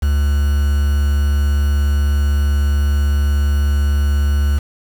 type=tone with quantisation; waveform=triangle; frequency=71.3 Hz; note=C#2; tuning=49 cents sharp; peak=-10 dBFS; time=0.02-4.59 s; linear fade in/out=10 ms; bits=5; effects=none